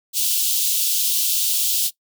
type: high-pass noise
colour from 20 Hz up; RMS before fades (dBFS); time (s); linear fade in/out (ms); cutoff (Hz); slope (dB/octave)
white; -20; 0.13-1.91; 50; 2900; 48
effects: noise-tail reverb RT60 0.1 s tail -19 dB re dry